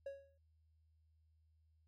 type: tone with exponential decay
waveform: triangle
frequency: 553 Hz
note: C#5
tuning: 4 cents flat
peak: -39 dBFS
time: 0.06-0.38 s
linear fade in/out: 5 ms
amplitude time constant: 69 ms
effects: added 79 Hz sine -70 dBFS peak until 1.87 s